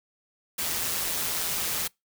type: noise with amplitude modulation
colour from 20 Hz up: white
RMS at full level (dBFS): -27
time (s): 0.58-1.88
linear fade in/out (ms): 10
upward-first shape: sine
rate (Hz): 168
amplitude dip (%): 45
effects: noise-tail reverb RT60 0.2 s tail -26 dB re dry